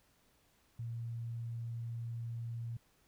sine tone, 116.54 Hz, A#2, in tune, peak -38 dBFS, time 0.79-2.77 s, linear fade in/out 5 ms, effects pink hiss -71 dBFS RMS until 3.07 s

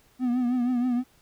triangle tone with vibrato, 246.9 Hz, B3, in tune, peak -20 dBFS, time 0.19-1.04 s, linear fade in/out 50 ms, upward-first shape triangle, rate 6.3 Hz, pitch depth 73 cents each way, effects pink hiss -61 dBFS RMS until 1.21 s

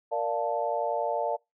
sine chord, Bb major seventh, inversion none, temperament equal, 466.2 / 587.3 / 698.5 / 880 Hz, Bb4 / D5 / F5 / A5, 0 / 0 / 0 / 0 cents, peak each -33 / -30 / -31 / -32 dBFS, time 0.11-1.37 s, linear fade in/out 20 ms, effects noise-tail reverb RT60 0.2 s tail -25 dB re dry

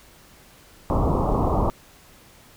pink low-pass noise, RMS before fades -21 dBFS, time 0.9-1.7 s, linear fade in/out 0 ms, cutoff 1200 Hz, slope 96 dB/octave, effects pink hiss -51 dBFS RMS until 2.56 s

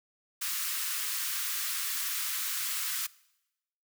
white high-pass noise, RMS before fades -33 dBFS, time 0.41-3.07 s, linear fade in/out 10 ms, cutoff 1100 Hz, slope 48 dB/octave, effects noise-tail reverb RT60 0.9 s tail -22 dB re dry

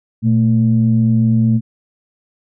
sine tone pair together, 118.08 / 222.9 Hz, A#2 / A3, +23 / +23 cents, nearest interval major seventh, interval 1100 cents, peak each -12 dBFS, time 0.22-1.61 s, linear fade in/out 50 ms, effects tanh soft clip ceiling -3 dBFS

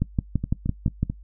two click trains, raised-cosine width 5 ms, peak -9 / -14 dBFS, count 7 / 4, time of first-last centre 0.02-1.03 / 0.44-1.099 s, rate 5.94 / 4.55 Hz, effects noise-tail reverb RT60 0.1 s tail -20 dB re dry + added 50 Hz sine -42 dBFS peak until 1.23 s

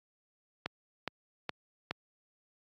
click train, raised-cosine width 0.3 ms, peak -17 dBFS, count 4, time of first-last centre 0.66-1.91 s, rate 2.4 Hz, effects high-pass 100 Hz 12 dB/octave + AAC 48 kbps

